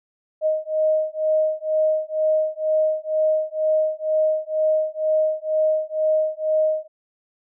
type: beating tone pair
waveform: sine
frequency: 622.3 / 624.4 Hz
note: D#5 / D#5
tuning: 0 / +6 cents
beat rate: 2.1 Hz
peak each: -21 dBFS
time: 0.41-6.88 s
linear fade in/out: 50 ms
effects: none